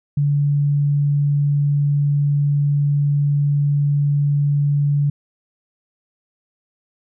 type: tone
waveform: sine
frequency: 144 Hz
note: D3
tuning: 34 cents flat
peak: -14 dBFS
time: 0.17-5.1 s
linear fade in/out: 5 ms
effects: none